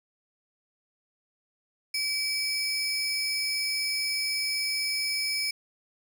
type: tone pair together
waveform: 40% pulse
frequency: 2298 / 5159 Hz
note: D7 / E8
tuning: -38 / -38 cents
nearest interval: octave + major second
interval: 1400 cents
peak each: -30 / -28 dBFS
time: 1.94-5.51 s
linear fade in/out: 5 ms
effects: none